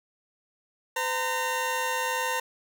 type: tone pair together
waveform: 20% pulse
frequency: 509.9 / 918 Hz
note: C5 / A#5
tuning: -45 / -27 cents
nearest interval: minor seventh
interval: 1018 cents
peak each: -26 / -23 dBFS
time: 0.96-2.4 s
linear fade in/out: 5 ms
effects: none